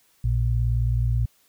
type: tone pair together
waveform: sine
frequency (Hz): 58.55 / 117.1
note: A#1 / A#2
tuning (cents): +8 / +8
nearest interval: octave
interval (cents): 1200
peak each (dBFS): -22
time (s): 0.24-1.26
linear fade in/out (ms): 5
effects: white hiss -62 dBFS RMS until 1.48 s